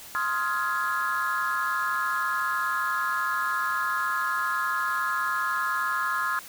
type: chord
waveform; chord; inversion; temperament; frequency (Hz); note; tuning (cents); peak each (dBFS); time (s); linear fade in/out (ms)
sine; F minor seventh; second; just; 1047.7 / 1257.2 / 1396.9 / 1676.3; C6 / Eb6 / F6 / Ab6; +2 / +18 / 0 / +16; -29; 0.15-6.39; 0
effects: tanh soft clip ceiling -18 dBFS + white hiss -44 dBFS RMS until 6.48 s